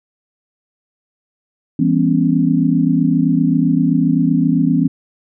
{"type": "chord", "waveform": "sine", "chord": "C# half-diminished seventh", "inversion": "first", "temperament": "just", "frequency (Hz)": [166.31, 199.57, 249.5, 277.2], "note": ["E3", "G3", "B3", "C#4"], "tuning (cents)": [16, 31, 18, 0], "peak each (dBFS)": [-16, -21, -16, -16], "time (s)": [1.79, 4.88], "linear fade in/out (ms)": 5, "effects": []}